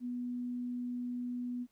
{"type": "tone", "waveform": "sine", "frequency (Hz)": 245.4, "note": "B3", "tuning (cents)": -11, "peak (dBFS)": -35, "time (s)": [0, 1.67], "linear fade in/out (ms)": 50, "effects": ["pink hiss -75 dBFS RMS until 1.71 s"]}